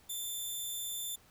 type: tone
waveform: 10% pulse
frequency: 3544 Hz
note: A7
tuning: 12 cents sharp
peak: -29 dBFS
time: 0.09-1.16 s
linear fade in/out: 10 ms
effects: pink hiss -63 dBFS RMS until 1.3 s